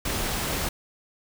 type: noise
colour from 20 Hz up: pink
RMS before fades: -28 dBFS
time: 0.05-0.69 s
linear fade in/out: 5 ms
effects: none